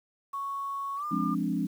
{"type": "tone with pitch glide", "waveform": "sine", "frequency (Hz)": [1108.7, 1202.1], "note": ["C#6", "D6"], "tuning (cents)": [0, 40], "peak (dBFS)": -31, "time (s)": [0.33, 1.35], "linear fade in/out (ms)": 10, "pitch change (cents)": 140, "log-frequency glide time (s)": [0.96, 1.05]}
{"type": "chord", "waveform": "sine", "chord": "D half-diminished seventh", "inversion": "first", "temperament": "equal", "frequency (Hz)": [174.61, 207.7, 261.6, 293.7], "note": ["F3", "Ab3", "C4", "D4"], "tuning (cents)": [0, 0, 0, 0], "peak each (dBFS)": -32, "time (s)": [1.11, 1.67], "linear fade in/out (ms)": 10}
{"effects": ["9-bit"]}